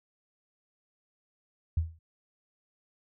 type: tone with exponential decay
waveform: sine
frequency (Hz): 81.6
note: E2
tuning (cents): -17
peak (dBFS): -21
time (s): 1.77-1.99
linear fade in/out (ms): 5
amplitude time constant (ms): 47
effects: none